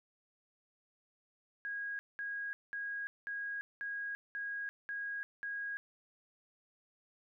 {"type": "tone bursts", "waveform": "sine", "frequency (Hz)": 1642, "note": "G#6", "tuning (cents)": -20, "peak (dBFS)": -37, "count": 8, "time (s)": [1.65, 5.77], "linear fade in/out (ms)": 0, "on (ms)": 340, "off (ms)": 200, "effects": []}